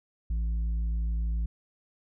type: tone with tanh clipping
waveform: sine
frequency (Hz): 55.8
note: A1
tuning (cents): +25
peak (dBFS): -27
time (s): 0.3-1.46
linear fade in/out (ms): 5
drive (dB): 5
effects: none